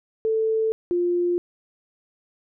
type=tone pair in turn; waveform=sine; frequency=442.3 / 351.1 Hz; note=A4 / F4; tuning=+9 / +9 cents; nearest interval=major third; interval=400 cents; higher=first; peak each=-19 / -19 dBFS; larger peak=neither; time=0.25-0.72 / 0.91-1.38 s; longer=neither; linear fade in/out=0 ms; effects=none